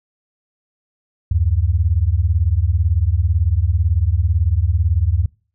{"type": "beating tone pair", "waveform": "sine", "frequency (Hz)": [74.9, 92.9], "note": ["D2", "F#2"], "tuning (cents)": [35, 7], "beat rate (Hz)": 18, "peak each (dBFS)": -16, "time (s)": [1.31, 5.26], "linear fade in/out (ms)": 5, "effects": ["noise-tail reverb RT60 0.4 s tail -25 dB re dry"]}